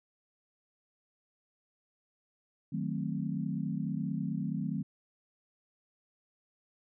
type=chord; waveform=sine; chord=D# diminished seventh; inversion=none; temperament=equal; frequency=155.56 / 185 / 220 / 261.6 Hz; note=D#3 / F#3 / A3 / C4; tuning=0 / 0 / 0 / 0 cents; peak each=-36 / -36 / -37 / -39 dBFS; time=2.72-4.83 s; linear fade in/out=10 ms; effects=none